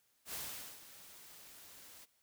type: noise with ADSR envelope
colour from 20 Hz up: white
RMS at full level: -42 dBFS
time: 0.25-2.06 s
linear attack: 88 ms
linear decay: 450 ms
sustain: -14 dB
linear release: 24 ms
effects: white hiss -75 dBFS RMS until 2.22 s